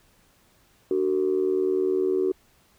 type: tone with amplitude modulation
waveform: sine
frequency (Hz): 375.1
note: F#4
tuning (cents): +24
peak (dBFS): -16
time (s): 0.91-2.32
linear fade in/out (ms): 2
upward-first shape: sine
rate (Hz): 80.1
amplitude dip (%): 85
effects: tanh soft clip ceiling -13 dBFS + pink hiss -61 dBFS RMS until 2.78 s